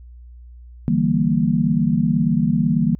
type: chord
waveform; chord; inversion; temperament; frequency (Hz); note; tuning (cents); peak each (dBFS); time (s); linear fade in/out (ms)
sine; E half-diminished seventh; third; equal with one note detuned; 146.83 / 164.81 / 194.98 / 233.1; D3 / E3 / G3 / Bb3; 0 / 0 / -9 / 0; -23 / -20 / -21 / -19; 0.88-2.95; 0
effects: added 60 Hz sine -38 dBFS peak until 2.99 s